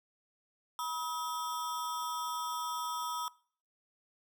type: ring-modulated tone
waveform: square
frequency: 1124 Hz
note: C#6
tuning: 24 cents sharp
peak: -32 dBFS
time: 0.79-3.28 s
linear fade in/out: 0 ms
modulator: 153 Hz
effects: noise-tail reverb RT60 0.5 s tail -23 dB re dry